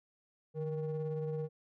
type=ring-modulated tone; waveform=triangle; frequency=160 Hz; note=D#3; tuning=49 cents sharp; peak=-29 dBFS; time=0.54-1.49 s; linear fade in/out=50 ms; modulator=311 Hz; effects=none